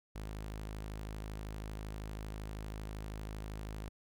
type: tone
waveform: sawtooth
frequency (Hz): 52.7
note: G#1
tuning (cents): +26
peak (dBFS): -37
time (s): 0.15-3.89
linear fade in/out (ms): 10
effects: none